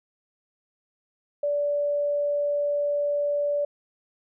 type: tone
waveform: sine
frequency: 580 Hz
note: D5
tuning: 22 cents flat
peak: -22 dBFS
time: 1.43-3.65 s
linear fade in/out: 5 ms
effects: none